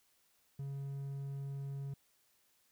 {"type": "tone", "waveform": "triangle", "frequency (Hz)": 138.59, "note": "C#3", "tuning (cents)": 0, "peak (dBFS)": -37, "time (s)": [0.59, 1.94], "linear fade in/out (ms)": 5, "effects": ["white hiss -73 dBFS RMS until 2.71 s"]}